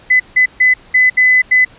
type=tone bursts at uneven times; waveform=sine; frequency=2011 Hz; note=B6; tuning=31 cents sharp; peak=-6 dBFS; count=6; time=0.1-0.2 / 0.36-0.46 / 0.6-0.74 / 0.94-1.1 / 1.17-1.42 / 1.51-1.65 s; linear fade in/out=10 ms; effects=pink hiss -43 dBFS RMS until 1.78 s + resampled to 8000 Hz